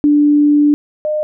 sine tone pair in turn, 293.7 / 608.8 Hz, D4 / D#5, 0 / -38 cents, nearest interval octave + minor second, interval 1262 cents, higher second, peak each -7 / -14 dBFS, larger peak first, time 0.04-0.74 / 1.05-1.23 s, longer first, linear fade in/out 0 ms, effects none

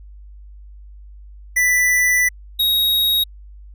square tone pair in turn, 1981 / 3784 Hz, B6 / A#7, +5 / +25 cents, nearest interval major seventh, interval 1120 cents, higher second, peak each -14 / -15 dBFS, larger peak first, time 1.56-2.29 / 2.59-3.24 s, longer first, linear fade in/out 10 ms, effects added 50 Hz sine -37 dBFS peak until 3.74 s

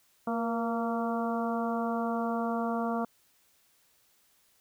harmonic tone with a mistuned harmonic, 230.2 Hz, A#3, 22 cents flat, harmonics 1 / 2 / 3 / 4 / 5 / 6, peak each -31 / -36 / -34 / -39 / -38 / -42 dBFS, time 0.27-3.05 s, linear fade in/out 5 ms, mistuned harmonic 2, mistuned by +35 cents, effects white hiss -67 dBFS RMS until 4.6 s

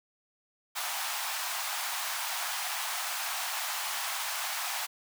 pink high-pass noise, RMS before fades -34 dBFS, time 0.75-4.87 s, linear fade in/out 20 ms, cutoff 720 Hz, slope 48 dB/octave, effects none

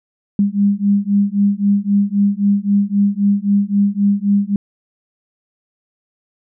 sine beating tone pair, 199.7 / 203.5 Hz, G3 / G#3, +32 / -35 cents, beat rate 3.8 Hz, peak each -15 dBFS, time 0.39-4.56 s, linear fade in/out 2 ms, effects none

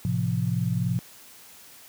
sine chord, F major, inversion first, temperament equal with one note detuned, 110 / 130.81 / 173.51 Hz, A2 / C3 / F3, 0 / 0 / -11 cents, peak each -27 dBFS, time 0.05-0.99 s, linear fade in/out 0 ms, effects white hiss -49 dBFS RMS until 1.88 s + high-pass 60 Hz 12 dB/octave

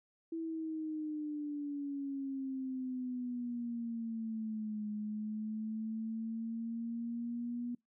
sine exponential two-way sweep, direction down then up, 329.6 to 210 to 242.2 Hz, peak -36 dBFS, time 0.32-7.75 s, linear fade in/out 5 ms, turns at 4.89 s, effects noise-tail reverb RT60 0.2 s tail -26 dB re dry

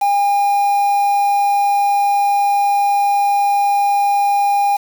triangle tone with quantisation, 808 Hz, G#5, 48 cents flat, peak -10 dBFS, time 0.01-4.77 s, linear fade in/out 10 ms, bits 5, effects none

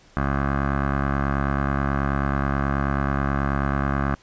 15% pulse tone with low-pass filter, 69.3 Hz, C#2, in tune, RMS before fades -23 dBFS, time 0.17-4.15 s, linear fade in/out 0 ms, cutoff 1400 Hz, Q 4, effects pink hiss -54 dBFS RMS until 4.22 s + resampled to 16000 Hz

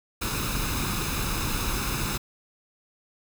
pink noise with comb filter, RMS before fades -28 dBFS, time 0.21-2.18 s, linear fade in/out 10 ms, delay 0.78 ms, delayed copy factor +0.6, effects none

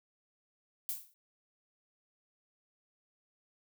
violet noise with exponential decay, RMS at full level -33 dBFS, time 0.89-1.14 s, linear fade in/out 0 ms, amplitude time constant 54 ms, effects none

